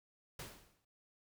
pink noise with exponential decay, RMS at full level -44 dBFS, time 0.39-0.85 s, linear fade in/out 5 ms, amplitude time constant 100 ms, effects none

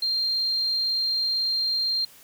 sine tone, 4186 Hz, C8, in tune, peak -22 dBFS, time 0.02-2.05 s, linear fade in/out 5 ms, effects white hiss -51 dBFS RMS until 2.23 s

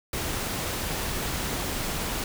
pink noise, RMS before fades -30 dBFS, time 0.13-2.24 s, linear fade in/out 2 ms, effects none

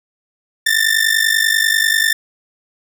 sawtooth ring-modulated tone, 1790 Hz, A6, 29 cents sharp, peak -6 dBFS, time 0.66-2.13 s, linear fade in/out 5 ms, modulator 25.1 Hz, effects none

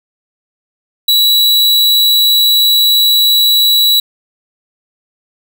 45% pulse tone, 3921 Hz, B7, 13 cents flat, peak -7 dBFS, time 1.08-4 s, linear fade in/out 5 ms, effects none

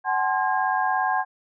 sine tone cluster, 753 / 850 / 1048 / 1623 Hz, F#5 / G#5 / C6 / G#6, +30 / +40 / +2 / -40 cents, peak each -24 / -26 / -27 / -27 dBFS, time 0.04-1.25 s, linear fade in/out 50 ms, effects none

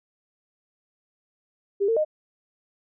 sine tone with pitch steps, 399.8 / 453.7 / 615 Hz, G4 / A#4 / D#5, +34 / -47 / -20 cents, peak -19 dBFS, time 1.8-2.049 s, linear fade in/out 20 ms, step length 83 ms, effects none

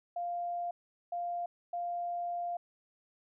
sine tone bursts at uneven times, 698 Hz, F5, 1 cent flat, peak -33 dBFS, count 3, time 0.16-0.71 / 1.12-1.46 / 1.73-2.57 s, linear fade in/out 5 ms, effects none

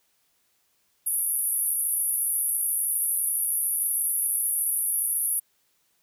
pink band-pass noise, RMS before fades -26 dBFS, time 1.06-5.4 s, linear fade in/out 10 ms, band 10000 to 12000 Hz, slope 96 dB/octave, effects white hiss -69 dBFS RMS until 6.02 s

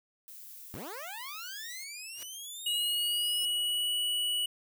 violet noise, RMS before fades -48 dBFS, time 0.28-1.84 s, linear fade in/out 0 ms
15% pulse linear sweep, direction up, 73.4 to 5274 Hz, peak -34 dBFS, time 0.74-3.45 s, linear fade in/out 0 ms
white noise with exponential growth, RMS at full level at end -42 dBFS, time 2.09-2.23 s, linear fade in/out 0 ms, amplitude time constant 30 ms
square tone with pitch glide, 2886 to 2940 Hz, F#7 to F#7, -44 to -12 cents, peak -29 dBFS, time 2.66-4.46 s, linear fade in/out 5 ms, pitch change +32 cents, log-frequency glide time 2.79-3.92 s
effects none

